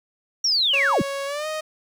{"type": "linear sweep", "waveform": "sine", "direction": "down", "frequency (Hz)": [5730, 93.5], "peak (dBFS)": -17, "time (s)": [0.44, 1.02], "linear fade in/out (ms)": 5}
{"type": "tone with pitch glide", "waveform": "sawtooth", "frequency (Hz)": [554.4, 622.3], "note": ["C#5", "D#5"], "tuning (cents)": [0, 0], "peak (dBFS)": -22, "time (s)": [0.73, 1.61], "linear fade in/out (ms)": 10, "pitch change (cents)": 200, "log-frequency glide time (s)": [1.26, 1.47]}
{"effects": ["low-pass 9000 Hz 12 dB/octave", "8-bit"]}